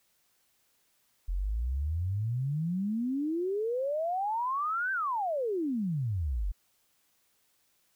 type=exponential two-way sweep; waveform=sine; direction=up then down; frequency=42.1 to 1584 to 42.1 Hz; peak=-28 dBFS; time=1.28-6.52 s; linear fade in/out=10 ms; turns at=4.92 s; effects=white hiss -71 dBFS RMS until 7.95 s